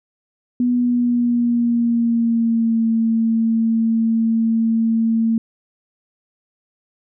sine tone with pitch glide, 245.1 to 226.1 Hz, B3 to A3, -13 to +47 cents, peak -14 dBFS, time 0.6-5.38 s, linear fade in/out 2 ms, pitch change -140 cents, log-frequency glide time 0.72-2.85 s, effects none

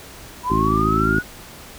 sine linear sweep, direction up, 969 to 1480 Hz, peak -19 dBFS, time 0.43-1.23 s, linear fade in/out 50 ms
harmonic tone, 54.1 Hz, A1, 29 cents flat, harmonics 1 / 2 / 3 / 4 / 5 / 6 / 7, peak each -25 / -25 / -25 / -25 / -25 / -25 / -25 dBFS, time 0.5-1.19 s, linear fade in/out 5 ms
effects pink hiss -40 dBFS RMS until 1.78 s

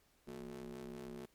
30% pulse ring-modulated tone, 66.5 Hz, C2, 29 cents sharp, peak -40 dBFS, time 0.27-1.26 s, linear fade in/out 10 ms, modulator 297 Hz, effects pink hiss -72 dBFS RMS until 1.34 s + MP3 96 kbps

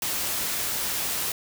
white noise, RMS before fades -28 dBFS, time 0.02-1.32 s, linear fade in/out 2 ms, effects none

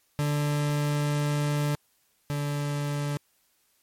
40% pulse tone pair in turn, 146.83 / 145.06 Hz, D3 / D3, 0 / -21 cents, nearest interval unison, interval 21 cents, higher first, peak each -23 / -26 dBFS, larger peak first, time 0.19-1.75 / 2.3-3.17 s, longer first, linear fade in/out 0 ms, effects white hiss -68 dBFS RMS until 3.82 s + MP3 64 kbps

